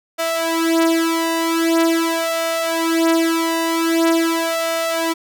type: tone with flanger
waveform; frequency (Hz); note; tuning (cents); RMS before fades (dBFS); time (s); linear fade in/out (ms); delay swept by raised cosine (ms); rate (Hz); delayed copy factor
sawtooth; 329.6; E4; 0; -18; 0.18-5.14; 20; 1.4 to 4.1; 0.44; +0.9
effects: none